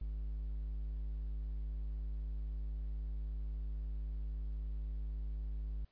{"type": "tone", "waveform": "triangle", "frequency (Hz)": 51.9, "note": "G#1", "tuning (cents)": 0, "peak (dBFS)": -35, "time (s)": [0.01, 5.85], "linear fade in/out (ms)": 5, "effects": ["pink hiss -75 dBFS RMS until 5.91 s", "resampled to 11025 Hz"]}